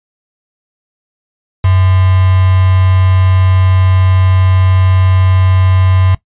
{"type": "tone with quantisation", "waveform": "sine", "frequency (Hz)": 93.3, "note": "F#2", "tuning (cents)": 15, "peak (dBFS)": -6, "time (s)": [1.64, 6.15], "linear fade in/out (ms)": 5, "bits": 3, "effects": ["noise-tail reverb RT60 0.1 s tail -18 dB re dry", "resampled to 8000 Hz"]}